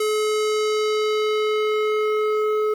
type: tone with low-pass filter sweep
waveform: square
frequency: 427.9 Hz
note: A4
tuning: 48 cents flat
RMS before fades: -21 dBFS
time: 0-2.74 s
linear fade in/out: 5 ms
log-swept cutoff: 11000 to 1200 Hz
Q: 1.1
effects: 8-bit